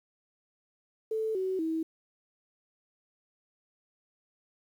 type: tone with pitch steps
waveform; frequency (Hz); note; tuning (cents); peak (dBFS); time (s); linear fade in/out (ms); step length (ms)
sine; 440 / 376.5 / 322.1; A4 / F#4 / E4; 0 / +30 / -40; -28; 1.11-1.83; 5; 240
effects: 10-bit